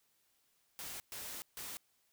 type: noise bursts at uneven times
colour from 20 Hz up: white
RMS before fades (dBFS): -45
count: 3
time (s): 0.79-1 / 1.12-1.42 / 1.57-1.77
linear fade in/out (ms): 0
effects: white hiss -75 dBFS RMS until 2.12 s